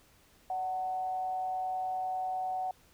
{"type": "tone with frequency modulation", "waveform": "sine", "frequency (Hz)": 745, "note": "F#5", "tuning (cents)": 12, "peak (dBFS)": -31, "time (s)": [0.5, 2.71], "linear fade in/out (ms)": 2, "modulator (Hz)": 160, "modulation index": 0.29, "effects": ["pink hiss -63 dBFS RMS until 2.93 s"]}